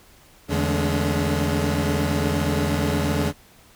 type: tone cluster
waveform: 25% pulse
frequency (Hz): 82.7 / 146.3 / 208.2 / 221.1 / 284.1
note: E2 / D3 / G#3 / A3 / C#4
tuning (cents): +6 / -6 / +5 / +9 / +43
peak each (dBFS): -21 / -22 / -24 / -28 / -24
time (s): 0.48-3.33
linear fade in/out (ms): 50
effects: pink hiss -52 dBFS RMS until 3.75 s